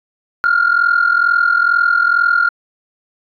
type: tone pair together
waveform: sine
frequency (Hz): 1384.8 / 1427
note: F6 / F6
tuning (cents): -15 / +37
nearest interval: minor second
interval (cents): 52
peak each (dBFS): -12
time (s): 0.44-2.49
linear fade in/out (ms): 0
effects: tanh soft clip ceiling -5 dBFS